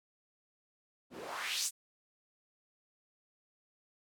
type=noise with band-pass filter sweep; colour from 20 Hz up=white; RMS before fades=-38 dBFS; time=1.1-1.71 s; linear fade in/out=50 ms; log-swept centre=210 to 8900 Hz; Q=2; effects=none